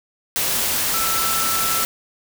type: tone in noise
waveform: sine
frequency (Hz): 1328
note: E6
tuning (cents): +12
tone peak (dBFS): -24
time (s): 0.94-1.84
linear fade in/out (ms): 0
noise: white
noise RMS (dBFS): -21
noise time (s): 0.36-1.85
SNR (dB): -6
effects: none